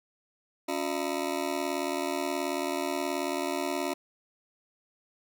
20% pulse ring-modulated tone, 320 Hz, D#4, 49 cents sharp, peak -21 dBFS, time 0.68-3.94 s, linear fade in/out 10 ms, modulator 39.3 Hz, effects none

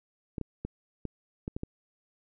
clicks, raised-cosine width 3 ms, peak -21 dBFS, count 7, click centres 0.382 / 0.413 / 0.65 / 1.053 / 1.479 / 1.565 / 1.634 s, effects none

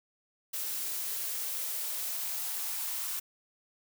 blue noise with high-pass filter sweep, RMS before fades -35 dBFS, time 0.53-3.2 s, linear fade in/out 10 ms, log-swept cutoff 280 to 1000 Hz, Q 2.1, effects none

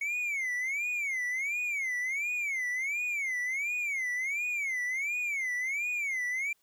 triangle tone with vibrato, 2200 Hz, C#7, 14 cents flat, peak -28 dBFS, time 0.01-6.53 s, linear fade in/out 5 ms, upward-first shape sine, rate 1.4 Hz, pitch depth 200 cents each way, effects white hiss -72 dBFS RMS until 6.62 s

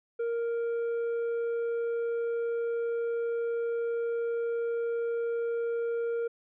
sine tone with tanh clipping, 466.2 Hz, A#4, in tune, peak -29 dBFS, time 0.19-6.28 s, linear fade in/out 10 ms, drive 5 dB, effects none

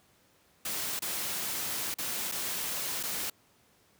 white noise with dropouts, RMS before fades -34 dBFS, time 0.65-3.3 s, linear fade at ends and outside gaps 5 ms, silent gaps 0.993-1.02 / 1.942-1.984 / 2.316-2.32 / 3.03-3.034 s, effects pink hiss -65 dBFS RMS until 3.99 s + high-pass 80 Hz 12 dB/octave

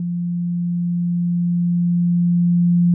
sine tone with level ramp, 174 Hz, F3, 6 cents flat, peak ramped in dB -20 to -11 dBFS, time 0-2.94 s, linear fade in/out 2 ms, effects none

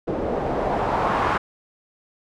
white noise with low-pass filter sweep, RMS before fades -23 dBFS, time 0.07-1.38 s, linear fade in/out 10 ms, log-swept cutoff 470 to 1200 Hz, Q 1.8, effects none

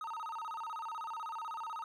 triangle tone with vibrato, 1073 Hz, C6, 43 cents sharp, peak -37 dBFS, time 0.01-1.84 s, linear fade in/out 2 ms, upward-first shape square, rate 16 Hz, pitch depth 280 cents each way, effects none

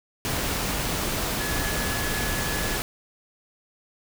sine tone in noise, 1700 Hz, G#6, 40 cents sharp, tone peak -33 dBFS, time 1.4-2.76 s, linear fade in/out 0 ms, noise pink, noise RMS -27 dBFS, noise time 0.25-2.82 s, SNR -9 dB, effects none

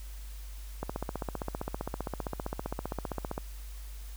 click train, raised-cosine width 1 ms, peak -19 dBFS, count 40, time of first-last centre 0.83-3.379 s, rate 15.3 Hz, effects added 50 Hz sine -40 dBFS peak until 4.16 s + white hiss -54 dBFS RMS until 4.16 s

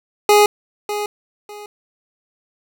25% pulse tone with echo, 415.3 Hz, G#4, in tune, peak -5 dBFS, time 0.29-0.46 s, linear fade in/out 2 ms, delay 600 ms, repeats 2, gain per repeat -12 dB, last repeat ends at 1.66 s, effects none

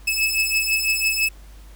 sawtooth beating tone pair, 2597 / 2603 Hz, E7 / E7, -26 / -22 cents, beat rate 6 Hz, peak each -19 / -18 dBFS, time 0.07-1.29 s, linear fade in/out 10 ms, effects added 50 Hz sine -40 dBFS peak until 1.75 s + pink hiss -52 dBFS RMS until 1.75 s

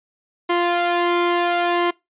sawtooth tone with flanger, 348.4 Hz, F4, 4 cents flat, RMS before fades -19 dBFS, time 0.49-1.91 s, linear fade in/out 10 ms, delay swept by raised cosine 0.97 to 1.97 ms, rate 0.71 Hz, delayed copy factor +0.6, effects noise-tail reverb RT60 0.2 s tail -23 dB re dry + resampled to 8000 Hz

